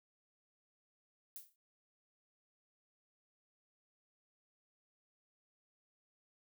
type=noise with exponential decay; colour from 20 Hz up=violet; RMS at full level=-45 dBFS; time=1.36-1.56 s; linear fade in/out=1 ms; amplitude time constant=42 ms; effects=none